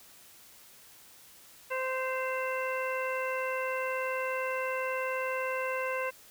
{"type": "harmonic tone with a mistuned harmonic", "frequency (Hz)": 519, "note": "C5", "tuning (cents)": -14, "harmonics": [1, 2, 3, 4, 5], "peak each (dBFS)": [-33, -36, -38, -39, -40], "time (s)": [1.7, 6.11], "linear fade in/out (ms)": 20, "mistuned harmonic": 5, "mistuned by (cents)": 62, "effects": ["white hiss -55 dBFS RMS until 6.3 s"]}